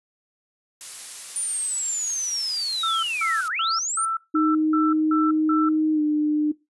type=noise; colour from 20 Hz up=blue; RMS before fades=-34 dBFS; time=0.81-3.48 s; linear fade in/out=0 ms
type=linear two-way sweep; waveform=sine; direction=down then up; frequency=9397 to 1244.5 to 9397 Hz; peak=-24 dBFS; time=1.36-4.05 s; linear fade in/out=0 ms; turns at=3.49 s
type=tone bursts; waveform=sine; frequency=1331 Hz; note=E6; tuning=16 cents sharp; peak=-22 dBFS; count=8; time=2.83-5.69 s; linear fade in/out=5 ms; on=200 ms; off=180 ms
type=tone with pitch glide; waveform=sine; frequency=311.1 to 301.2 Hz; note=D#4 to D4; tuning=0 to +44 cents; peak=-18 dBFS; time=4.34-6.52 s; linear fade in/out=10 ms; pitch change=-56 cents; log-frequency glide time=5.93-6.01 s
effects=noise-tail reverb RT60 0.2 s tail -19 dB re dry + resampled to 24000 Hz